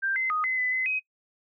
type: tone with pitch steps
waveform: sine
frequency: 1580 / 2060 / 1245 / 2041 / 2005 / 2039 / 2527 Hz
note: G6 / C7 / D#6 / C7 / B6 / C7 / D#7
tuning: +13 / -28 / +1 / -44 / +26 / -45 / +26 cents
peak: -24 dBFS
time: 0.02-1 s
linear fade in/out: 20 ms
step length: 140 ms
effects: noise-tail reverb RT60 0.1 s tail -23 dB re dry